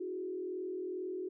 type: tone with frequency modulation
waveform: sine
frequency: 367.6 Hz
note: F#4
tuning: 11 cents flat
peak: -36 dBFS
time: 0-1.29 s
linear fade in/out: 10 ms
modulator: 42.3 Hz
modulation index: 0.81
effects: none